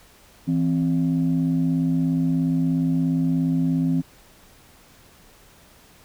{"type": "tone pair together", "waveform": "sine", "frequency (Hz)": [164.81, 261.8], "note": ["E3", "C4"], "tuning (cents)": [0, 1], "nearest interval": "minor sixth", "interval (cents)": 801, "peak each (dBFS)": -20, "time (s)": [0.47, 4.02], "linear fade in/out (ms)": 20, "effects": ["tanh soft clip ceiling -13 dBFS", "pink hiss -52 dBFS RMS until 6.04 s"]}